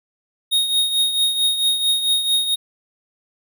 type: tone with tremolo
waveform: square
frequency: 3729 Hz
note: A#7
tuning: in tune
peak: -14 dBFS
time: 0.51-2.56 s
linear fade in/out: 20 ms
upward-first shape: triangle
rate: 4.5 Hz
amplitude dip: 65%
effects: none